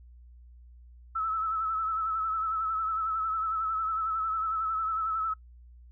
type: tone with vibrato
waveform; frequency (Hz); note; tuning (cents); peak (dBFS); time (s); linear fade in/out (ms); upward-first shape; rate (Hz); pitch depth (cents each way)
sine; 1306; E6; -17; -27; 1.15-5.34; 10; sine; 11; 40
effects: noise-tail reverb RT60 0.1 s tail -22 dB re dry + added 60 Hz sine -49 dBFS peak until 5.91 s